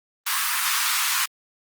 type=high-pass noise; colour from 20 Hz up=pink; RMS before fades=-23 dBFS; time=0.26-1.26 s; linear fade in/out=10 ms; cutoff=1000 Hz; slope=48 dB/octave; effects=Opus 24 kbps